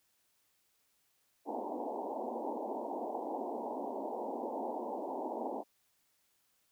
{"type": "band-pass noise", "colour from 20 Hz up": "white", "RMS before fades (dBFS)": -39, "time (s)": [1.45, 5.64], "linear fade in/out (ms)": 50, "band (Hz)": [220, 940], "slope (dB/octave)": 96, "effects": ["white hiss -75 dBFS RMS until 6.71 s"]}